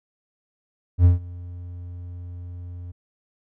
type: tone with ADSR envelope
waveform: triangle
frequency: 88.2 Hz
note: F2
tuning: 18 cents sharp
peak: -7 dBFS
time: 0.98-2.92 s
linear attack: 68 ms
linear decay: 140 ms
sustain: -24 dB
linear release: 12 ms
effects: none